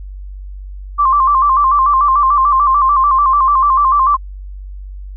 sine tone with vibrato, 1108.7 Hz, C#6, in tune, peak -8 dBFS, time 0.98-4.17 s, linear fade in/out 20 ms, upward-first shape square, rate 6.8 Hz, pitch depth 85 cents each way, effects added 48 Hz sine -26 dBFS peak until 5.16 s

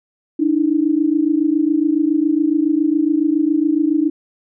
sine tone pair together, 293.6 / 320.8 Hz, D4 / E4, 0 / -47 cents, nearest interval major second, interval 153 cents, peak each -16 dBFS, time 0.39-4.1 s, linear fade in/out 10 ms, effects none

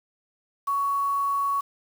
sine tone with quantisation, 1118 Hz, C#6, 14 cents sharp, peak -22 dBFS, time 0.67-1.61 s, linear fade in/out 10 ms, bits 7, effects none

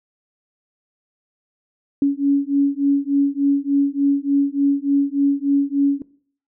sine beating tone pair, 279 / 282.4 Hz, C#4 / C#4, +11 / +32 cents, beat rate 3.4 Hz, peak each -18 dBFS, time 2.02-6.02 s, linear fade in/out 2 ms, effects noise-tail reverb RT60 0.5 s tail -19 dB re dry

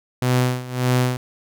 sawtooth tone with tremolo, 125.9 Hz, B2, 34 cents sharp, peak -11 dBFS, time 0.22-1.17 s, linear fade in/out 2 ms, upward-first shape sine, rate 1.7 Hz, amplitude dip 85%, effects none

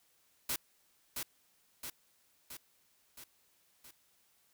white noise with echo, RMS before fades -35 dBFS, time 0.49-0.56 s, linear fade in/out 5 ms, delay 670 ms, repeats 5, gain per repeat -4 dB, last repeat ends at 3.91 s, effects white hiss -71 dBFS RMS until 4.53 s

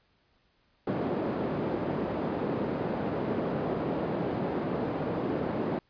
white band-pass noise, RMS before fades -31 dBFS, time 0.87-5.79 s, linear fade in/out 2 ms, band 150 to 450 Hz, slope 12 dB/octave, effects pink hiss -69 dBFS RMS until 5.89 s + resampled to 11025 Hz

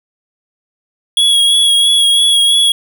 square tone with vibrato, 3334 Hz, G#7, 6 cents sharp, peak -8 dBFS, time 1.17-2.72 s, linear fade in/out 2 ms, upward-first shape sine, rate 3 Hz, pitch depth 23 cents each way, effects none

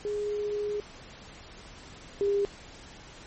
sine tone pair in turn, 415.3 / 402.8 Hz, G#4 / G4, 0 / +47 cents, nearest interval minor second, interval 53 cents, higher first, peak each -28 / -23 dBFS, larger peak second, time 0.05-0.8 / 2.21-2.45 s, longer first, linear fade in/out 0 ms, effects pink hiss -48 dBFS RMS until 3.26 s + MP3 32 kbps

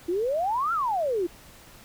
sine exponential two-way sweep, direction up then down, 329.6 to 1404 to 329.6 Hz, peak -23 dBFS, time 0.08-1.27 s, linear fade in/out 10 ms, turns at 0.73 s, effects pink hiss -50 dBFS RMS until 1.84 s

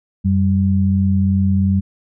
sine tone pair together, 91.5 / 194.26 Hz, F#2 / G3, -19 / -15 cents, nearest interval octave + minor second, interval 1304 cents, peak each -15 dBFS, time 0.24-1.81 s, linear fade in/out 20 ms, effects none

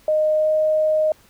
sine tone with pitch glide, 617 to 620.6 Hz, D#5 to D#5, -15 to -5 cents, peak -15 dBFS, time 0.08-1.12 s, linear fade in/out 2 ms, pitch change +10 cents, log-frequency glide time 0.36-0.49 s, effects pink hiss -53 dBFS RMS until 1.29 s

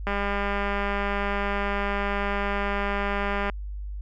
click train, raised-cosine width 0.5 ms, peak -13 dBFS, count 690, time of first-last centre 0.07-3.498 s, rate 201 Hz, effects added 50 Hz sine -31 dBFS peak until 4.01 s

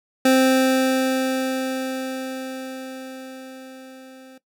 25% pulse tone with level ramp, 261.6 Hz, C4, in tune, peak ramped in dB -9 to -39 dBFS, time 0.25-4.38 s, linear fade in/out 5 ms, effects noise-tail reverb RT60 0.1 s tail -17 dB re dry

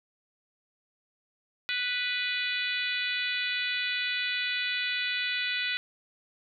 harmonic tone, 493.9 Hz, B4, in tune, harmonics 3 / 4 / 5 / 6 / 7 / 8 / 9, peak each -35 / -34 / -33 / -38 / -36 / -36 / -46 dBFS, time 1.69-5.77 s, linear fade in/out 0 ms, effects none

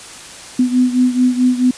sine beating tone pair, 249.9 / 254.5 Hz, B3 / C4, +21 / -48 cents, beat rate 4.6 Hz, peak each -12 / -16 dBFS, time 0.59-1.71 s, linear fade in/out 5 ms, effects white hiss -34 dBFS RMS until 1.77 s + resampled to 22050 Hz

